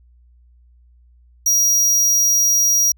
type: tone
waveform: 45% pulse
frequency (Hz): 5740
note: F8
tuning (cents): +47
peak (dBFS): -13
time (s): 1.46-2.92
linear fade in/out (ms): 5
effects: added 60 Hz sine -48 dBFS peak until 2.97 s